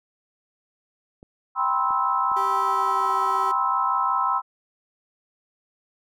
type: clicks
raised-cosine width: 2 ms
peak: -32 dBFS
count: 3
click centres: 1.229 / 1.907 / 2.317 s
type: chord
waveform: sine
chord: C major seventh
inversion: second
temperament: just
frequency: 784.9 / 981.1 / 1046.5 / 1308.1 Hz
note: G5 / B5 / C6 / E6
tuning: +2 / -12 / 0 / -14 cents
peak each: -29 / -26 / -24 / -24 dBFS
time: 1.55-4.42 s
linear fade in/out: 50 ms
type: tone with pitch glide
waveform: 30% pulse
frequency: 389.5 to 384.4 Hz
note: G4 to G4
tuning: -11 to -34 cents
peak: -30 dBFS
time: 2.36-3.52 s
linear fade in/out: 10 ms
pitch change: -23 cents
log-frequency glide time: 2.58-3.09 s
effects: none